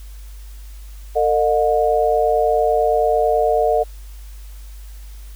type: tone cluster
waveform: sine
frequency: 452.4 / 611 / 720 Hz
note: A4 / D#5 / F#5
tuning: +48 / -32 / -47 cents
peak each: -18 dBFS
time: 1.15-3.84 s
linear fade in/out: 20 ms
effects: added 50 Hz sine -33 dBFS peak until 5.35 s + white hiss -49 dBFS RMS until 5.35 s